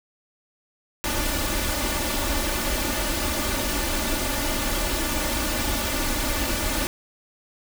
pink noise with comb filter, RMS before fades -25 dBFS, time 1.04-6.87 s, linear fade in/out 0 ms, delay 3.4 ms, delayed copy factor +0.8, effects none

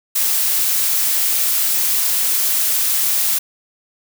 blue noise, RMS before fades -17 dBFS, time 0.15-3.39 s, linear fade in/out 10 ms, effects none

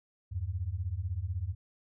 sine beating tone pair, 81.4 / 97.4 Hz, E2 / G2, -21 / -11 cents, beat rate 16 Hz, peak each -35 / -34 dBFS, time 0.31-1.55 s, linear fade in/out 20 ms, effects none

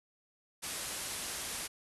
white low-pass noise, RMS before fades -40 dBFS, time 0.62-1.68 s, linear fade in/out 20 ms, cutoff 12000 Hz, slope 96 dB/octave, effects none

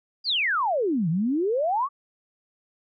sine exponential two-way sweep, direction down then up, 4978 to 153.4 to 1182 Hz, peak -21 dBFS, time 0.24-1.89 s, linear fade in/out 50 ms, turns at 1.09 s, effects none

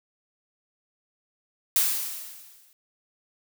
blue noise with exponential decay, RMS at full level -20 dBFS, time 1.76-2.73 s, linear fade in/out 1 ms, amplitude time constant 210 ms, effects none

